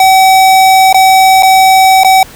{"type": "tone with dropouts", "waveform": "square", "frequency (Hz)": 761, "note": "F#5", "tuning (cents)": 48, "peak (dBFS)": -3, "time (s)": [0, 2.23], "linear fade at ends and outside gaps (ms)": 2, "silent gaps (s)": [[0.928, 0.944], [1.425, 1.431], [2.035, 2.046]], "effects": ["pink hiss -33 dBFS RMS until 2.35 s"]}